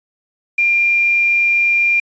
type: tone with quantisation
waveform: sine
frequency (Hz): 2392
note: D7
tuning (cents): +31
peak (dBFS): -11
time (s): 0.58-2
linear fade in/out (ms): 5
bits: 6
effects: resampled to 16000 Hz